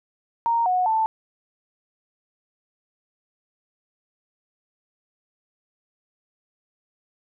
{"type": "tone with pitch steps", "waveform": "sine", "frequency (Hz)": [929, 732, 884], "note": ["A#5", "F#5", "A5"], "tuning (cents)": [-6, -19, 8], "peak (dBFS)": -18, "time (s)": [0.46, 1.06], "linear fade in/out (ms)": 0, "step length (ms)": 200, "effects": []}